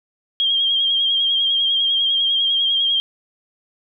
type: tone with vibrato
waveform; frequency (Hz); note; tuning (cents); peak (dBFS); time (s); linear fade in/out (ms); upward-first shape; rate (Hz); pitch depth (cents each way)
sine; 3228; G#7; -50; -15; 0.4-3; 0; sine; 10; 41
effects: none